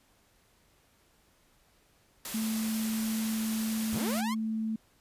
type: noise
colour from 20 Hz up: white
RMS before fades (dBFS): -38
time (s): 2.25-4.21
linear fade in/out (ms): 2
type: tone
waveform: sine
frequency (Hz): 220.5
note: A3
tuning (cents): +4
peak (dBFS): -29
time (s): 2.34-4.76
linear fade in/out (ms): 5
type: linear sweep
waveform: sawtooth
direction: up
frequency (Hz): 30.45 to 1118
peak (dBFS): -30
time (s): 3.92-4.35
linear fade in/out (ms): 20
effects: pink hiss -66 dBFS RMS until 5 s + resampled to 32000 Hz